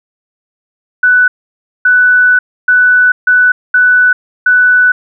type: tone bursts at uneven times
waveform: sine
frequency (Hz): 1490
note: F#6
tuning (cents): +12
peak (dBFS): -4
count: 6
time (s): 1.03-1.28 / 1.85-2.39 / 2.68-3.12 / 3.27-3.52 / 3.74-4.13 / 4.46-4.92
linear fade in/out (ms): 5
effects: none